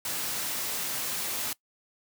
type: noise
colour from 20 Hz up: white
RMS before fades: -32 dBFS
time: 0.05-1.53 s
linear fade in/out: 2 ms
effects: noise-tail reverb RT60 0.1 s tail -21 dB re dry + high-pass 100 Hz 12 dB/octave